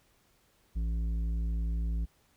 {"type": "tone with tanh clipping", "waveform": "sine", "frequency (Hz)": 56.1, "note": "A1", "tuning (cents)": 34, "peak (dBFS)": -30, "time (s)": [0.75, 2.06], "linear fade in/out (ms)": 20, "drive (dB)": 9, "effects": ["pink hiss -68 dBFS RMS until 2.36 s"]}